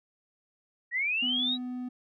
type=linear sweep; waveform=sine; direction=up; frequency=1864.7 to 3916 Hz; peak=-26 dBFS; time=0.91-1.58 s; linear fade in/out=50 ms
type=tone; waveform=triangle; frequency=249.7 Hz; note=B3; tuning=19 cents sharp; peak=-31 dBFS; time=1.22-1.89 s; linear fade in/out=10 ms
effects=none